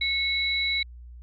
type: tone pair together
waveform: sine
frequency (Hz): 2193 / 3921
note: C#7 / B7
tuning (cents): -19 / -13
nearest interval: minor seventh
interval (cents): 1006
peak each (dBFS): -26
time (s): 0.01-0.83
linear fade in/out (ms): 5
effects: added 60 Hz sine -41 dBFS peak until 1.22 s